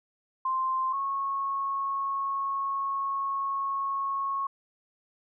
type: tone pair in turn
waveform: sine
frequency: 1046.5 / 1097.4 Hz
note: C6 / C#6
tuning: 0 / -18 cents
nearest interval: minor second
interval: 82 cents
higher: second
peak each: -25 / -27 dBFS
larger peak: first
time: 0.45-0.93 / 0.93-4.47 s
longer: second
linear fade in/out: 5 ms
effects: none